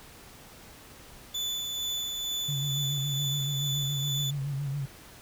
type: tone with tremolo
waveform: 35% pulse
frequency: 3486 Hz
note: A7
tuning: 17 cents flat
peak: -27 dBFS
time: 1.34-4.31 s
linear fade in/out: 10 ms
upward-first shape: sine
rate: 2.2 Hz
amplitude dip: 30%
type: tone with vibrato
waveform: sine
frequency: 140 Hz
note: C#3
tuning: 18 cents sharp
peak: -29 dBFS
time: 2.48-4.86 s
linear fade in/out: 10 ms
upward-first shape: sine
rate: 7.1 Hz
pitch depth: 66 cents each way
effects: pink hiss -50 dBFS RMS until 5.21 s